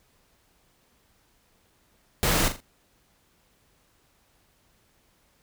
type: noise with echo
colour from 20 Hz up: pink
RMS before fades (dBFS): -23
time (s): 2.23-2.48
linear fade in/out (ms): 0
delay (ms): 41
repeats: 3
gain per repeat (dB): -9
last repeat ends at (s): 2.603
effects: pink hiss -65 dBFS RMS until 5.42 s